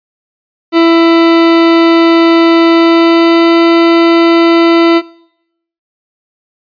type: tone with pitch glide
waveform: 40% pulse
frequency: 332.7 to 335 Hz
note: E4 to E4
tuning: +16 to +28 cents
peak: -3 dBFS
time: 0.72-5.02 s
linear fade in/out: 50 ms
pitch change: +12 cents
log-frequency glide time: 2.71-3.61 s
effects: noise-tail reverb RT60 0.8 s tail -24 dB re dry + resampled to 11025 Hz